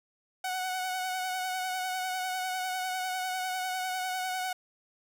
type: tone with vibrato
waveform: sawtooth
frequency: 742 Hz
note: F#5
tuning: 5 cents sharp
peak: -27 dBFS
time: 0.44-4.53 s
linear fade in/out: 5 ms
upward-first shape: sine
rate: 10 Hz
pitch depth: 24 cents each way
effects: none